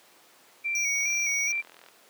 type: tone with vibrato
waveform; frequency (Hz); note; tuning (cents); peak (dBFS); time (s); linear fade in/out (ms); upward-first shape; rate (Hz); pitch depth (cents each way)
sine; 2297; D7; -39; -26; 0.64-1.62; 20; square; 2.4; 42
type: tone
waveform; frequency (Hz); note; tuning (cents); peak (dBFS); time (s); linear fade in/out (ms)
square; 5780; F#8; -41; -29; 0.75-1.52; 2
type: click train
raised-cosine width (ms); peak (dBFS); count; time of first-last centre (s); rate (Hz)
0.3; -33; 40; 0.96-1.886; 42.1
effects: pink hiss -56 dBFS RMS until 2.09 s + high-pass 400 Hz 12 dB/octave